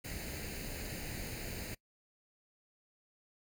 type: noise with comb filter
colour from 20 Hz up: pink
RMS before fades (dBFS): -42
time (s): 0.04-1.75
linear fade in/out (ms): 10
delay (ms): 0.44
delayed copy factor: +0.7
effects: noise-tail reverb RT60 0.1 s tail -23 dB re dry